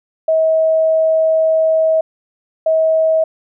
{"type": "tone pair in turn", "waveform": "sine", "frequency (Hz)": [640, 640], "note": ["D#5", "D#5"], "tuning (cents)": [49, 49], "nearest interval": "unison", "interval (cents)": 0, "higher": "neither", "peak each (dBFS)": -10, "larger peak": "neither", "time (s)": [[0.28, 2.01], [2.66, 3.24]], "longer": "first", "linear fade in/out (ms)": 5, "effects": []}